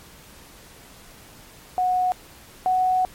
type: tone pair in turn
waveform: sine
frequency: 733 / 741.1 Hz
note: F#5 / F#5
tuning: -16 / +3 cents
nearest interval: unison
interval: 19 cents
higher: second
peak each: -18 / -17 dBFS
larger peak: second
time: 1.78-2.12 / 2.66-3.05 s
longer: second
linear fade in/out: 0 ms
effects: pink hiss -47 dBFS RMS until 3.14 s + MP3 64 kbps